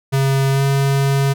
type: tone with pitch glide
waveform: square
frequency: 135.9 to 137.96 Hz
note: C#3 to C#3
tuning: -34 to -8 cents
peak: -14 dBFS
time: 0.12-1.34 s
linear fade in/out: 20 ms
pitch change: +26 cents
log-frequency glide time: 0.51-0.63 s
effects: none